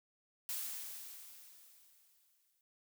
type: noise with exponential decay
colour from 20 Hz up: blue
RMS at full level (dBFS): -39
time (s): 0.49-2.61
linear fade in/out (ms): 1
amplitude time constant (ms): 460
effects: none